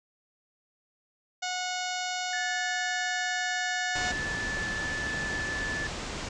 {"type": "harmonic tone", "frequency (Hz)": 730, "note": "F#5", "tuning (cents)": -24, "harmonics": [1, 2, 3, 4, 5, 6, 7, 8, 9, 10], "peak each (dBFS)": [-34, -37, -39, -40, -41, -42, -42, -43, -44, -44], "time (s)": [1.42, 4.12], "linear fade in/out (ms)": 10}
{"type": "tone", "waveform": "sine", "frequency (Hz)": 1744, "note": "A6", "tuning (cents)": -16, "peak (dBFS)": -31, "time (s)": [2.33, 5.87], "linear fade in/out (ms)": 2}
{"type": "low-pass noise", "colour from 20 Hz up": "pink", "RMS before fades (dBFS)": -36, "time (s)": [3.95, 6.29], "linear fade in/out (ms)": 5, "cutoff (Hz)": 7600, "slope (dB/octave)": 48}
{"effects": []}